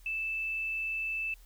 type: tone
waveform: sine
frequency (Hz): 2637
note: E7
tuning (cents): 0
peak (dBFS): -31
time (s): 0.06-1.34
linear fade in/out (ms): 2
effects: added 40 Hz sine -52 dBFS peak until 1.45 s + white hiss -63 dBFS RMS until 1.45 s